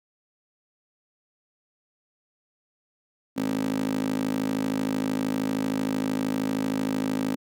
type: tone with high-pass filter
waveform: 15% pulse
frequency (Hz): 53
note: G#1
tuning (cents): +36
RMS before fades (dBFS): -27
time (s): 3.36-7.36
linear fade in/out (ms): 20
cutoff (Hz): 270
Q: 4.7
effects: none